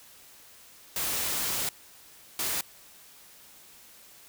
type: noise bursts at uneven times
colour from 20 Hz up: white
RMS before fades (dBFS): -30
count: 2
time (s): 0.96-1.69 / 2.39-2.61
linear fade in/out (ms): 2
effects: white hiss -53 dBFS RMS until 4.28 s